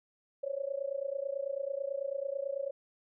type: tone with amplitude modulation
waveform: sine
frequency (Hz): 553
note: C#5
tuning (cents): -4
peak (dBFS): -29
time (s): 0.43-2.71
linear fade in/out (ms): 10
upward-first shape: sine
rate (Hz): 29.1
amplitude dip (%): 90
effects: none